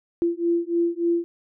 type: beating tone pair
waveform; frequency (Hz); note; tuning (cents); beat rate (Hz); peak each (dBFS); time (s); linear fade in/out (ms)
sine; 339.4 / 342.8; F4 / F4; -49 / -32; 3.4; -23; 0.22-1.24; 0
effects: none